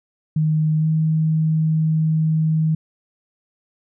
sine tone with pitch glide, 155.56 to 158.01 Hz, D#3 to D#3, 0 to +27 cents, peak -15 dBFS, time 0.36-2.75 s, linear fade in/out 5 ms, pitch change +27 cents, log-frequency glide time 0.79-0.86 s, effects none

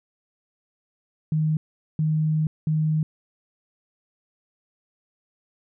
sine tone bursts at uneven times, 155.56 Hz, D#3, in tune, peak -19 dBFS, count 3, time 1.32-1.57 / 1.99-2.47 / 2.67-3.03 s, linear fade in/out 2 ms, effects none

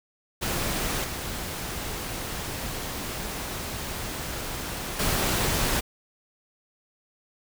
pink noise with level steps, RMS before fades -28 / -33 / -25 dBFS, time 0.41-5.81 s, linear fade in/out 20 ms, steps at 1.04 / 4.99 s, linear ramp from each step 5 ms, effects none

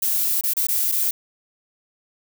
violet noise with dropouts, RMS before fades -21 dBFS, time 0.02-1.11 s, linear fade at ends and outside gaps 5 ms, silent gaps 0.411-0.436 / 0.536-0.567 / 0.669-0.685 / 0.917-0.921 s, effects none

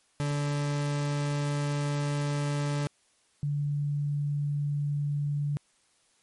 40% pulse / sine tone pair in turn, 145 / 145 Hz, D3 / D3, -22 / -22 cents, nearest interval unison, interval 0 cents, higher neither, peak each -26 dBFS, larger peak neither, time 0.2-2.87 / 3.43-5.57 s, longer first, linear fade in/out 0 ms, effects white hiss -67 dBFS RMS until 6.22 s + MP3 48 kbps

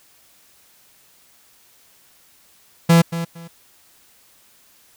45% pulse tone with echo, 167.6 Hz, E3, 29 cents sharp, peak -9 dBFS, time 2.89-3.02 s, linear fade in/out 10 ms, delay 230 ms, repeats 2, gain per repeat -13 dB, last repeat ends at 3.48 s, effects white hiss -54 dBFS RMS until 4.96 s

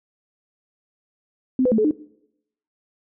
sine tone with pitch steps, 258.2 / 502 / 220.3 / 429.7 / 303 Hz, C4 / B4 / A3 / A4 / D#4, -23 / +28 / +2 / -41 / -46 cents, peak -15 dBFS, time 1.59-1.91 s, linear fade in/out 2 ms, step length 64 ms, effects noise-tail reverb RT60 0.8 s tail -21 dB re dry

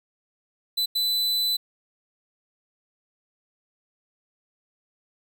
45% pulse tone bursts at uneven times, 4000 Hz, B7, 21 cents sharp, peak -22 dBFS, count 2, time 0.77-0.86 / 0.95-1.57 s, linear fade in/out 10 ms, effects none

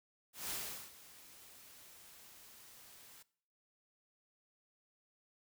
white noise with ADSR envelope, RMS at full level -40 dBFS, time 0.33-3.23 s, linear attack 170 ms, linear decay 400 ms, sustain -18 dB, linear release 10 ms, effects noise-tail reverb RT60 0.6 s tail -21 dB re dry

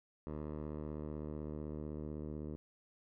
10% pulse tone with low-pass filter sweep, 75.9 Hz, D#2, 42 cents flat, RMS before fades -43 dBFS, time 0.27-2.56 s, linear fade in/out 0 ms, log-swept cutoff 880 to 440 Hz, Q 0.87, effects none

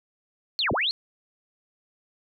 sine linear two-way sweep, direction down then up, 4432 to 36.92 to 4432 Hz, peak -22 dBFS, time 0.59-0.91 s, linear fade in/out 0 ms, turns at 0.72 s, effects none

